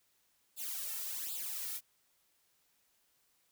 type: noise with flanger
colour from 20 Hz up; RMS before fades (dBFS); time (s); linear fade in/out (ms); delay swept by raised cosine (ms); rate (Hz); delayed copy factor
blue; -40; 0.56-1.81; 50; 0.25 to 2.25; 1.3; +0.85
effects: white hiss -74 dBFS RMS until 3.51 s